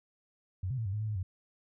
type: tone with pitch steps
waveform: sine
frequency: 92.8 / 130.6 / 112.9 / 96.2 / 105.9 / 108.7 / 106.4 / 92.8 Hz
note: F#2 / C3 / A2 / G2 / G#2 / A2 / G#2 / F#2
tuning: +6 / -3 / +45 / -32 / +34 / -21 / +42 / +6 cents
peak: -31 dBFS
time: 0.63-1.23 s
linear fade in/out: 5 ms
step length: 75 ms
effects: none